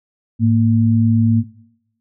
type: tone pair together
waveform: sine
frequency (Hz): 107.8 / 230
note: A2 / A#3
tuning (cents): -35 / -23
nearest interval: octave + minor second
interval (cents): 1312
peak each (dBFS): -13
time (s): 0.39-1.44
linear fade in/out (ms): 50
effects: noise-tail reverb RT60 0.8 s tail -19 dB re dry